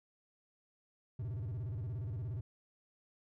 triangle tone with vibrato, 110 Hz, A2, in tune, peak -35 dBFS, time 1.19-2.41 s, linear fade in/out 5 ms, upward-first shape square, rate 17 Hz, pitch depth 260 cents each way, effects none

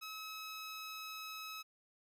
15% pulse tone, 1285 Hz, E6, 45 cents flat, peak -38 dBFS, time 0.01-1.63 s, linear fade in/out 20 ms, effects none

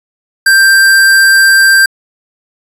square tone, 1577 Hz, G6, 10 cents sharp, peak -4 dBFS, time 0.46-1.86 s, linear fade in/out 5 ms, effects resampled to 32000 Hz

